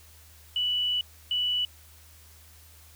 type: tone bursts at uneven times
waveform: sine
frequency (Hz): 2960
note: F#7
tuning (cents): 0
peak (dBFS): -24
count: 2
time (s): 0.56-1.01 / 1.31-1.65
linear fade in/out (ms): 2
effects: added 78 Hz sine -53 dBFS peak until 2.95 s + white hiss -55 dBFS RMS until 2.95 s